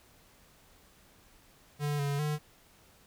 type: tone with pitch steps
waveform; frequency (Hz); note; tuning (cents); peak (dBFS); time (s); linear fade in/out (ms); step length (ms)
square; 146.5 / 142 / 150; D3 / C#3 / D3; -4 / +42 / +37; -30; 1.79-2.39; 50; 200
effects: pink hiss -61 dBFS RMS until 3.06 s